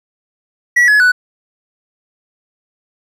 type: tone with pitch steps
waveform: triangle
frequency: 1937 / 1696 / 1485 Hz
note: B6 / G#6 / F#6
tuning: -34 / +36 / +6 cents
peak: -5 dBFS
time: 0.76-1.12 s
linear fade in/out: 10 ms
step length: 120 ms
effects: none